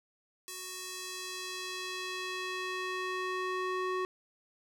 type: tone with band-pass filter sweep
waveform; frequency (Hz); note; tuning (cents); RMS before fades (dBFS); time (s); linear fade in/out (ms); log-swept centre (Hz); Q
square; 370; F#4; 0; -37; 0.48-4.05; 0; 9000 to 1000; 0.82
effects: none